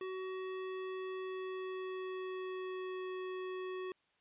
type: tone with pitch glide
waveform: square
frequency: 375.3 to 371.2 Hz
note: F#4 to F#4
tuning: +25 to +6 cents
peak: -40 dBFS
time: 0.01-3.92 s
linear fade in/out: 2 ms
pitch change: -19 cents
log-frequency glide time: 1.23-3.1 s
effects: white hiss -75 dBFS RMS until 4.2 s + resampled to 8000 Hz